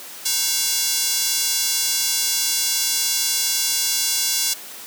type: tone with high-pass filter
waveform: square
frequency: 310.3 Hz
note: D#4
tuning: 5 cents flat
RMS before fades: -21 dBFS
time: 0.25-4.54 s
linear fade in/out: 10 ms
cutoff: 5100 Hz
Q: 1.2
effects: white hiss -37 dBFS RMS until 4.86 s + high-pass 200 Hz 12 dB/octave